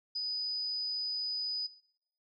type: tone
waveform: sine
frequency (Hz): 4978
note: D#8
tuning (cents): 0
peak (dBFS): -32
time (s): 0.15-1.67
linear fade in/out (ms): 10
effects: noise-tail reverb RT60 0.7 s tail -19 dB re dry